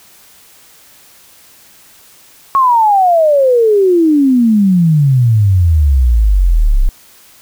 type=exponential sweep; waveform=sine; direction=down; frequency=1108 to 31 Hz; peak=-6 dBFS; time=2.55-6.89 s; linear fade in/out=0 ms; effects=white hiss -43 dBFS RMS until 7.41 s